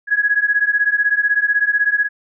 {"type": "beating tone pair", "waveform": "sine", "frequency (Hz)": [1661.2, 1677.2], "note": ["G#6", "G#6"], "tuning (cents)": [0, 17], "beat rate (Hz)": 16, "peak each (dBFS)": [-17, -16], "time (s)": [0.07, 2.09], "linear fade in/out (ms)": 50, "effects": []}